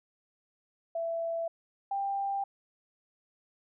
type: tone pair in turn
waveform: sine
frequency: 666 / 792 Hz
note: E5 / G5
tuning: +18 / +18 cents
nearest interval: minor third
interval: 300 cents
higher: second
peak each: -30 / -29 dBFS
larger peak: second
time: 0.95-1.48 / 1.91-2.44 s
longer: neither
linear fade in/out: 5 ms
effects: none